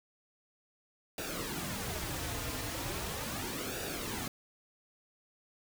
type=noise with flanger; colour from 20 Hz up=pink; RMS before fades=-38 dBFS; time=1.18-4.28 s; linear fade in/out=2 ms; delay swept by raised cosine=0.94 to 5.34 ms; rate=0.38 Hz; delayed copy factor=-0.65; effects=none